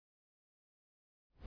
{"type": "noise with exponential growth", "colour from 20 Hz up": "brown", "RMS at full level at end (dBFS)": -44, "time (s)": [1.3, 1.46], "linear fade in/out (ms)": 2, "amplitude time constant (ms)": 33, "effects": ["resampled to 11025 Hz"]}